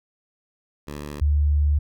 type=tone pair in turn; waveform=10% pulse / sine; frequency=73.42 / 73.42 Hz; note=D2 / D2; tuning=0 / 0 cents; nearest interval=unison; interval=0 cents; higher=neither; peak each=-24 / -16 dBFS; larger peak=second; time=0.87-1.21 / 1.21-1.79 s; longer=second; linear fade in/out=10 ms; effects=none